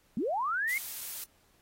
sine linear sweep, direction up, 186.1 to 2196 Hz, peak -28 dBFS, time 0.17-0.78 s, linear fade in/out 2 ms
blue noise, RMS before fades -39 dBFS, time 0.69-1.24 s, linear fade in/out 2 ms
effects pink hiss -67 dBFS RMS until 1.61 s + AAC 48 kbps

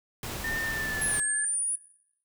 pink noise, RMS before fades -36 dBFS, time 0.23-1.2 s, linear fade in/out 2 ms
sine tone with pitch glide, 1807 to 1705.6 Hz, A6 to G#6, +46 to +46 cents, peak -30 dBFS, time 0.44-1.45 s, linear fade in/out 5 ms, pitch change -100 cents, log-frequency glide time 0.64-1.19 s
sine exponential two-way sweep, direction down then up, 11175 to 8410 to 9860 Hz, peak -26 dBFS, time 1.01-1.76 s, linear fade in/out 10 ms, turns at 1.21 s
effects noise-tail reverb RT60 0.8 s tail -20 dB re dry

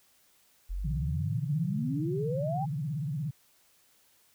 sine exponential sweep, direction up, 40.92 to 831 Hz, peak -31 dBFS, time 0.69-2.66 s, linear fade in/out 20 ms
sine tone with vibrato, 146.83 Hz, D3, in tune, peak -30 dBFS, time 0.84-3.31 s, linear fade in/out 10 ms, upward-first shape sine, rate 17 Hz, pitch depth 220 cents each way
effects white hiss -65 dBFS RMS until 4.34 s

